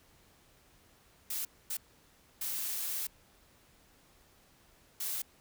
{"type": "noise bursts at uneven times", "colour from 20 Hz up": "blue", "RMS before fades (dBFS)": -36, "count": 4, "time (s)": [[1.3, 1.45], [1.7, 1.77], [2.41, 3.07], [5, 5.22]], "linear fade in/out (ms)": 5, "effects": ["pink hiss -64 dBFS RMS until 5.4 s"]}